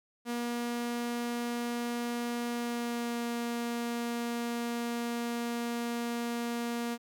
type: tone with pitch glide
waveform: sawtooth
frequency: 238.6 to 236.3 Hz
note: A#3 to A#3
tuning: +41 to +24 cents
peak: -28 dBFS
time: 0.25-6.98 s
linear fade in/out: 50 ms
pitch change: -17 cents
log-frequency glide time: 2.48-3.23 s
effects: none